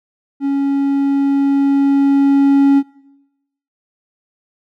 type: tone with level ramp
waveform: triangle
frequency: 277.8 Hz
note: C#4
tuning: 4 cents sharp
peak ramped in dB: -12 to -5 dBFS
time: 0.4-2.83 s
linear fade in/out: 50 ms
effects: noise-tail reverb RT60 0.9 s tail -22 dB re dry